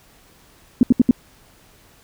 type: tone bursts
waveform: sine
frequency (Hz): 246.9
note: B3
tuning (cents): 0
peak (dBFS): -7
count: 4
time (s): 0.81-1.11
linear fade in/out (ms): 2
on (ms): 21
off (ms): 72
effects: pink hiss -52 dBFS RMS until 2.03 s